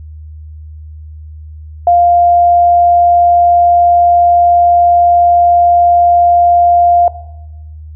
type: tone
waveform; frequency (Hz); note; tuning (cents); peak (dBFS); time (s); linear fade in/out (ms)
sine; 698.5; F5; 0; -4; 1.87-7.08; 2
effects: noise-tail reverb RT60 1.0 s tail -17 dB re dry + added 77 Hz sine -27 dBFS peak until 7.95 s